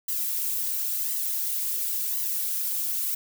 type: noise with flanger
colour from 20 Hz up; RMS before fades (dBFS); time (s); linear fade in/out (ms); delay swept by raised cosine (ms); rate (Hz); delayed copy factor
violet; -28; 0.08-3.15; 5; 0.99 to 4.09; 0.95; +0.95
effects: none